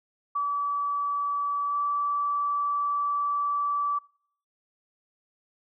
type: tone with pitch glide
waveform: sine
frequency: 1149 to 1156.3 Hz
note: D6 to D6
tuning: -38 to -27 cents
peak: -24 dBFS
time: 0.35-3.99 s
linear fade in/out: 10 ms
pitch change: +11 cents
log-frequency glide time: 1.68-1.75 s
effects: noise-tail reverb RT60 0.6 s tail -24 dB re dry